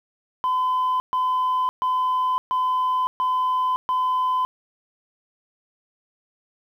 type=tone bursts; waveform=sine; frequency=1016 Hz; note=B5; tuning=49 cents sharp; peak=-17 dBFS; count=6; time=0.44-4.45 s; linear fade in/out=0 ms; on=560 ms; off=130 ms; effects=tanh soft clip ceiling -17 dBFS + 9-bit